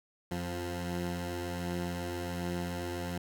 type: tone pair together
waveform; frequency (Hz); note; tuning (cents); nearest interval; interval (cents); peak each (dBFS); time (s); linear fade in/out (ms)
15% pulse; 87.31 / 175.94; F2 / F3; 0 / +13; octave; 1213; -30 / -31; 0.31-3.18; 5
effects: none